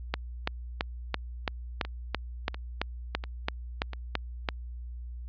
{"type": "two click trains", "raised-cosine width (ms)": 0.3, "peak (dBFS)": [-22, -11], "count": [4, 14], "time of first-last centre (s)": [[1.85, 3.933], [0.14, 4.488]], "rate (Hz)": [1.44, 2.99], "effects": ["added 60 Hz sine -37 dBFS peak until 5.28 s", "resampled to 11025 Hz"]}